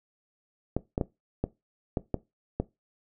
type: clicks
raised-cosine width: 2 ms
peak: -13 dBFS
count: 7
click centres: 0.766 / 0.979 / 1.012 / 1.44 / 1.972 / 2.143 / 2.6 s
effects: noise-tail reverb RT60 0.2 s tail -18 dB re dry